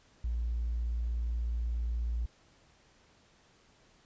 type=tone with tanh clipping; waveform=triangle; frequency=58.27 Hz; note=A#1; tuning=in tune; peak=-29 dBFS; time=0.24-2.26 s; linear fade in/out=5 ms; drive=1 dB; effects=pink hiss -64 dBFS RMS until 4.05 s + resampled to 16000 Hz